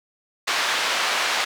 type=band-pass noise; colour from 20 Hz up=pink; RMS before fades=-23 dBFS; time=0.47-1.45 s; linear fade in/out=10 ms; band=970 to 4800 Hz; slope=12 dB/octave; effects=none